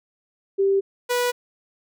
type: tone pair in turn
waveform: sine / sawtooth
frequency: 392 / 489.6 Hz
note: G4 / B4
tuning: 0 / -15 cents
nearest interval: major third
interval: 385 cents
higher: second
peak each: -16 dBFS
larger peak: neither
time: 0.58-0.81 / 1.09-1.32 s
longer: neither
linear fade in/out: 20 ms
effects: none